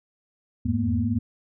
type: tone cluster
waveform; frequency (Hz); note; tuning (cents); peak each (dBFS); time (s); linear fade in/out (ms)
sine; 83.1 / 86.5 / 103.9 / 221.3 / 240.5; E2 / F2 / G#2 / A3 / B3; +15 / -16 / +1 / +10 / -46; -31 / -32 / -26 / -29 / -25; 0.65-1.19; 10
effects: none